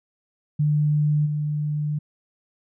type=tone with level steps; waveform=sine; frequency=149.4 Hz; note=D3; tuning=30 cents sharp; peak=-17 / -22 dBFS; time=0.59-1.99 s; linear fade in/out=10 ms; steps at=1.25 s; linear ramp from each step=20 ms; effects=none